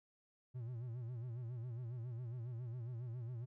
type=tone with vibrato; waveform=triangle; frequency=120 Hz; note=B2; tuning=49 cents flat; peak=-40 dBFS; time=0.54-3.46 s; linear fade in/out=20 ms; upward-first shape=sine; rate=7.3 Hz; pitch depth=110 cents each way; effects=none